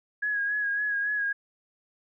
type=tone with vibrato; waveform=sine; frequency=1661.2 Hz; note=G#6; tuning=in tune; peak=-25 dBFS; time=0.22-1.33 s; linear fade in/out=10 ms; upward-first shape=sine; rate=3.6 Hz; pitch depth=36 cents each way; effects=none